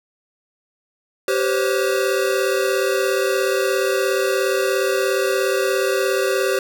square tone cluster, 387.4 / 510 / 547 / 1439 Hz, G4 / C5 / C#5 / F#6, -20 / -44 / -23 / -49 cents, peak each -21 / -23 / -25 / -30 dBFS, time 1.28-6.59 s, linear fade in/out 2 ms, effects none

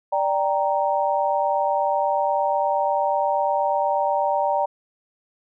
sine chord, G minor, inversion second, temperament equal, 587.3 / 784 / 932.3 Hz, D5 / G5 / Bb5, 0 / 0 / 0 cents, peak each -23 dBFS, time 0.12-4.66 s, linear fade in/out 10 ms, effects none

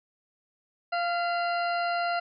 harmonic tone with a mistuned harmonic, 694 Hz, F5, 11 cents flat, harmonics 1 / 2 / 3 / 4 / 6 / 7, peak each -27 / -31 / -40 / -39 / -41 / -47 dBFS, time 0.92-2.2 s, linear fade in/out 10 ms, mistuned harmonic 3, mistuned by -44 cents, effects none

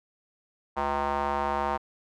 square tone with band-pass filter, 71 Hz, C#2, 42 cents sharp, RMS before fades -28 dBFS, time 0.76-1.78 s, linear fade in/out 20 ms, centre 920 Hz, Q 2.9, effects none

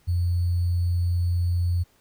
sine tone with sample-and-hold, 87.6 Hz, F2, 6 cents sharp, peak -20 dBFS, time 0.07-1.84 s, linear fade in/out 20 ms, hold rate 4410 Hz, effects pink hiss -62 dBFS RMS until 2 s

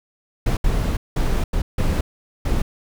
brown noise bursts at uneven times, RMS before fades -19 dBFS, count 6, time 0.46-0.57 / 0.64-0.97 / 1.16-1.44 / 1.53-1.62 / 1.78-2.01 / 2.45-2.62 s, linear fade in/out 5 ms, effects none

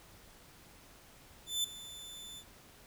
sawtooth tone with ADSR envelope, 3520 Hz, A7, in tune, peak -26 dBFS, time 1.46-2.44 s, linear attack 180 ms, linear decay 6 ms, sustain -17 dB, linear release 59 ms, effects pink hiss -58 dBFS RMS until 2.86 s

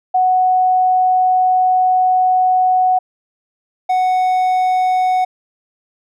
sine / triangle tone pair in turn, 740 / 740 Hz, F#5 / F#5, 0 / 0 cents, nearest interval unison, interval 0 cents, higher neither, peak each -10 dBFS, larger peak neither, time 0.14-2.99 / 3.89-5.25 s, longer first, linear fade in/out 10 ms, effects none

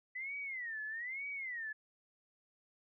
sine tone with vibrato, 1975.5 Hz, B6, in tune, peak -39 dBFS, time 0.15-1.73 s, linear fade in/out 10 ms, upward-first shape sine, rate 1.1 Hz, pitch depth 240 cents each way, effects none

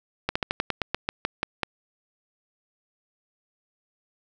slowing click train, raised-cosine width 0.3 ms, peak -8 dBFS, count 12, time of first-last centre 0.29-1.633 s, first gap 65 ms, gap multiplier 1.12, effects none

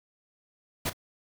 pink noise with echo, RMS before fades -29 dBFS, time 0.85-0.9 s, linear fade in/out 10 ms, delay 32 ms, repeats 1, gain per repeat -14 dB, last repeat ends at 0.932 s, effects none

